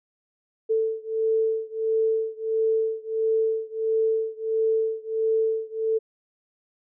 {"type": "beating tone pair", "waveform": "sine", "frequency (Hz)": [443, 444.5], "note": ["A4", "A4"], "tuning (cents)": [12, 18], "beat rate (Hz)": 1.5, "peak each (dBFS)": [-24, -25], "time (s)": [0.69, 5.99], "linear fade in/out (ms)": 20, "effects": []}